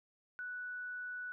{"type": "tone", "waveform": "sine", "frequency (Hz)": 1480, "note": "F#6", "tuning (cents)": 0, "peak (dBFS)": -40, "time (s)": [0.39, 1.32], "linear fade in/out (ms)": 0, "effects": []}